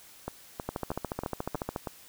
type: two click trains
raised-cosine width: 1 ms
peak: -17 / -19 dBFS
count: 16 / 6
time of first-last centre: 0.69-1.761 / 0.28-1.872 s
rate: 14 / 3.14 Hz
effects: white hiss -53 dBFS RMS until 2.08 s